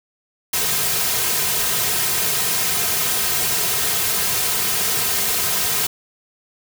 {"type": "noise with comb filter", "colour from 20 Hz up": "white", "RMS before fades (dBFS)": -20, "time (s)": [0.53, 5.87], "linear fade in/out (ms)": 5, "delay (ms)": 3.5, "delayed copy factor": -0.85, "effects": []}